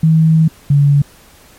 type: tone pair in turn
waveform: sine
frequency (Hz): 160 / 142.77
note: D#3 / D3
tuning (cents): +49 / -49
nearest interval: major second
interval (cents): 198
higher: first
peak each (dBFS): -6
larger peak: neither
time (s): 0.03-0.48 / 0.7-1.02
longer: first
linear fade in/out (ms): 5
effects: pink hiss -44 dBFS RMS until 1.58 s + MP3 64 kbps